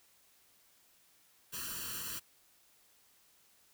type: noise with comb filter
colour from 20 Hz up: white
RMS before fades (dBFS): -41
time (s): 1.52-2.2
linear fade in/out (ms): 20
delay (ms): 0.69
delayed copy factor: +1
effects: white hiss -67 dBFS RMS until 3.73 s